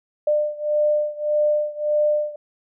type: beating tone pair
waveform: sine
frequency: 598 / 599.7 Hz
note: D5 / D5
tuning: +31 / +36 cents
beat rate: 1.7 Hz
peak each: -20 / -22 dBFS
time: 0.27-2.36 s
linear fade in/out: 5 ms
effects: none